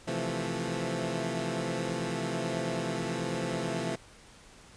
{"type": "chord", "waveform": "15% pulse", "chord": "F major seventh", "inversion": "second", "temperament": "equal with one note detuned", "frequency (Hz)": [130.81, 164.81, 174.01, 220], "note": ["C3", "E3", "F3", "A3"], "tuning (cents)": [0, 0, -6, 0], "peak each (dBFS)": -30, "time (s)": [0.07, 3.96], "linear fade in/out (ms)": 10, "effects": ["pink hiss -54 dBFS RMS until 4.76 s", "resampled to 22050 Hz"]}